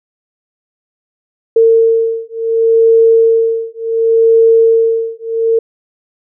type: beating tone pair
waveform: sine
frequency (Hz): 453.7 / 454.39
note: A#4 / A#4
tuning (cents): -47 / -44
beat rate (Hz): 0.69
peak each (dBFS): -10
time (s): 1.56-5.59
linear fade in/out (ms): 5
effects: none